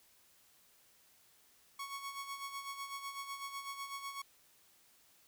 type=tone with tremolo; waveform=sawtooth; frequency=1108.7 Hz; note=C#6; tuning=in tune; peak=-36 dBFS; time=1.79-4.22 s; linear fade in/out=5 ms; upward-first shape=sine; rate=8 Hz; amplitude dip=60%; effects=white hiss -67 dBFS RMS until 5.27 s